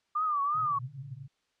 sine tone with vibrato, 1190 Hz, D6, 22 cents sharp, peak -26 dBFS, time 0.15-0.79 s, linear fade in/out 10 ms, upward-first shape triangle, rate 2.8 Hz, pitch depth 130 cents each way
pink band-pass noise, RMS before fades -43 dBFS, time 0.54-1.28 s, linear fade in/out 10 ms, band 120 to 140 Hz, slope 96 dB/octave
effects white hiss -75 dBFS RMS until 1.6 s + low-pass 5000 Hz 12 dB/octave

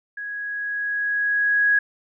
sine tone with level ramp, 1661.2 Hz, G#6, in tune, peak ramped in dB -29 to -14 dBFS, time 0.17-1.79 s, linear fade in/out 5 ms, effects none

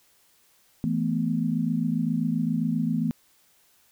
sine chord, E suspended fourth, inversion none, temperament equal with one note detuned, 164.81 / 219.4 / 246.9 Hz, E3 / A3 / B3, 0 / -5 / 0 cents, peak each -27 dBFS, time 0.84-3.11 s, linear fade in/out 0 ms, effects white hiss -62 dBFS RMS until 3.91 s

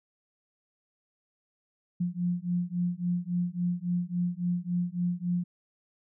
sine beating tone pair, 174.61 / 178.21 Hz, F3 / F3, 0 / +35 cents, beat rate 3.6 Hz, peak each -30 dBFS, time 2-5.44 s, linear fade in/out 10 ms, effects none

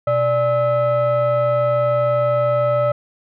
sine tone with frequency modulation, 587 Hz, D5, 1 cent flat, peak -13 dBFS, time 0.07-2.92 s, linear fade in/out 5 ms, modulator 711 Hz, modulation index 0.72, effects tanh soft clip ceiling -11 dBFS

